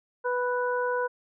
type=harmonic tone; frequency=493.9 Hz; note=B4; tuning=in tune; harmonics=1 / 2 / 3; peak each=-27 / -30 / -32 dBFS; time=0.24-1.08 s; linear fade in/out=20 ms; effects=none